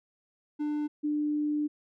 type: tone pair in turn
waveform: triangle / sine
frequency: 297.9 / 297.9 Hz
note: D4 / D4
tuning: +25 / +25 cents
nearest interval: unison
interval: 0 cents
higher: neither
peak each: -26 dBFS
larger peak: neither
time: 0.59-0.88 / 1.03-1.68 s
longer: second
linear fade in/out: 20 ms
effects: none